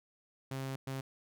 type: tone bursts at uneven times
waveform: sawtooth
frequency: 133.9 Hz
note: C3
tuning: 40 cents sharp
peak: -33 dBFS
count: 2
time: 0.51-0.76 / 0.87-1.01 s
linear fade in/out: 5 ms
effects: none